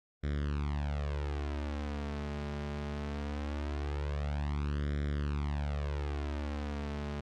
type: tone with flanger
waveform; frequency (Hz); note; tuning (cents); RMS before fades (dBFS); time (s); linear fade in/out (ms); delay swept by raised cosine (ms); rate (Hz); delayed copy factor
sawtooth; 72.6; D2; -19; -35; 0.23-7.21; 10; 0.55 to 4.95; 0.21; +0.9
effects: low-pass 4000 Hz 12 dB/octave + AAC 64 kbps